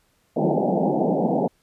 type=band-pass noise; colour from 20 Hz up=pink; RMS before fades=-21 dBFS; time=0.36-1.48 s; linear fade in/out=10 ms; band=150 to 850 Hz; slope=96 dB/octave; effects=pink hiss -65 dBFS RMS until 1.62 s + resampled to 32000 Hz